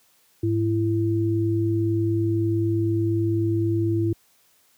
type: tone pair together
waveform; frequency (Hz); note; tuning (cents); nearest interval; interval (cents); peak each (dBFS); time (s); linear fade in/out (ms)
sine; 105.36 / 334.5; G#2 / E4; +25 / +25; octave + minor sixth; 2000; -22; 0.43-4.13; 5
effects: white hiss -61 dBFS RMS until 4.77 s + high-pass 60 Hz 12 dB/octave